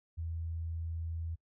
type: tone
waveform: sine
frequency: 82.4 Hz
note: E2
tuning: in tune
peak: -35 dBFS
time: 0.17-1.36 s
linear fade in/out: 20 ms
effects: noise-tail reverb RT60 0.1 s tail -24 dB re dry